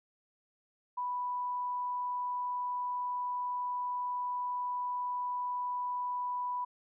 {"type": "tone", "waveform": "sine", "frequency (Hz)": 987.8, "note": "B5", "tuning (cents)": 0, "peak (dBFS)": -32, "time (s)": [0.97, 6.65], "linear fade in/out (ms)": 10, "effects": []}